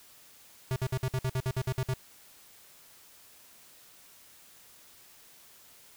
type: tone bursts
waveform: square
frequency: 130 Hz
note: C3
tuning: 11 cents flat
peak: -28 dBFS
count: 12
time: 0.71-1.937 s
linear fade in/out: 0 ms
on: 50 ms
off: 57 ms
effects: white hiss -56 dBFS RMS until 5.96 s